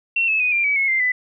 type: tone with pitch steps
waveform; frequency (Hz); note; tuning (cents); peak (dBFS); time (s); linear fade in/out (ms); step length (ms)
sine; 2718 / 2601 / 2490 / 2383 / 2280 / 2182 / 2089 / 1998.9; F7 / E7 / D#7 / D7 / C#7 / C#7 / C7 / B6; -48 / -24 / +1 / +25 / +48 / -28 / -3 / +20; -16; 0.16-1.12; 5; 120
effects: none